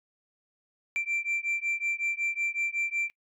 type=beating tone pair; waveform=sine; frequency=2349 / 2354.4 Hz; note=D7 / D7; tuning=0 / +4 cents; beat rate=5.4 Hz; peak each=-29 dBFS; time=0.96-3.1 s; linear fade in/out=0 ms; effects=noise-tail reverb RT60 0.1 s tail -23 dB re dry + tanh soft clip ceiling -24 dBFS